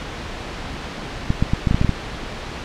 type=clicks; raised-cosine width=5 ms; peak=-4 dBFS; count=9; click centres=1.304 / 1.425 / 1.535 / 1.672 / 1.711 / 1.745 / 1.814 / 1.847 / 1.893 s; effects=pink hiss -30 dBFS RMS until 2.64 s + low-pass 4000 Hz 12 dB/octave

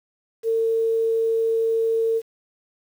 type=tone with quantisation; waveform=sine; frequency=452.2 Hz; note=A4; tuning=47 cents sharp; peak=-18 dBFS; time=0.43-2.22 s; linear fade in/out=50 ms; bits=8; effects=none

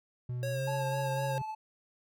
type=tone with pitch glide; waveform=triangle; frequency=123.47 to 134.64 Hz; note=B2 to C3; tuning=0 to +50 cents; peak=-31 dBFS; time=0.29-1.42 s; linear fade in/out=5 ms; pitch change=+150 cents; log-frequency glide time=0.5-0.62 s
type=tone with vibrato; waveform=square; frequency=544 Hz; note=C#5; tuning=33 cents flat; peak=-35 dBFS; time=0.43-1.38 s; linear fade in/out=0 ms; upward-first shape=sine; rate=4 Hz; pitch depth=28 cents each way
type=tone with tremolo; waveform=triangle; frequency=870 Hz; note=A5; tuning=20 cents flat; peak=-32 dBFS; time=0.67-1.55 s; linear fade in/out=10 ms; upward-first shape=triangle; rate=16 Hz; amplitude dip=40%
effects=none

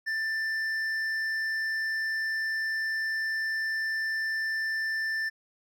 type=tone with hard clipping; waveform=triangle; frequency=1775 Hz; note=A6; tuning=15 cents sharp; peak=-29 dBFS; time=0.06-5.3 s; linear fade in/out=20 ms; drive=9 dB; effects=none

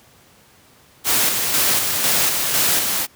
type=noise with tremolo; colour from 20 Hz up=white; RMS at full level=-17 dBFS; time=1.04-3.07 s; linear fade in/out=50 ms; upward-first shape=square; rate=2 Hz; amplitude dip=35%; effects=pink hiss -51 dBFS RMS until 3.15 s + high-pass 80 Hz 12 dB/octave

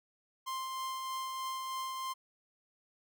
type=tone with tremolo; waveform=45% pulse; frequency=1049 Hz; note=C6; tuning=4 cents sharp; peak=-35 dBFS; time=0.46-2.14 s; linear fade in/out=20 ms; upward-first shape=triangle; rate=3.2 Hz; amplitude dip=30%; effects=none

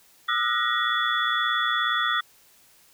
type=tone cluster; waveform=sine; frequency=1212 / 1329 / 1451 / 1894 / 3434 Hz; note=D#6 / E6 / F#6 / A#6 / A7; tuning=-46 / +14 / -34 / +27 / -43 cents; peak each=-28 dBFS; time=0.28-2.21 s; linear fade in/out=10 ms; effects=white hiss -57 dBFS RMS until 2.93 s

